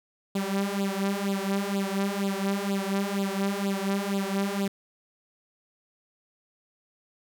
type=tone with flanger; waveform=sawtooth; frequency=197.3 Hz; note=G3; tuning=11 cents sharp; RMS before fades=-28 dBFS; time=0.35-4.68 s; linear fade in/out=5 ms; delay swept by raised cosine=0.25 to 5.05 ms; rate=2.1 Hz; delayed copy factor=+0.8; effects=none